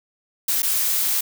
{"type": "noise with dropouts", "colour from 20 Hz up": "blue", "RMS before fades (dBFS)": -21, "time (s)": [0.48, 1.21], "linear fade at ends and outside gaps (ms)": 5, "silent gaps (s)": [0.621, 0.629], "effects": []}